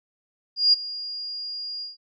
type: tone with ADSR envelope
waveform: sine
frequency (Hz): 4836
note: D8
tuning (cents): +50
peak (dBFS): -12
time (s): 0.56-1.97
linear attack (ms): 170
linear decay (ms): 16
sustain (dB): -18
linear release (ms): 150
effects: none